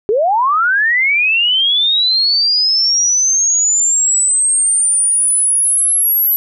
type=linear sweep; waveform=sine; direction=up; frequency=391.1 to 11840 Hz; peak=-10 dBFS; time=0.09-6.36 s; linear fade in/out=0 ms; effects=none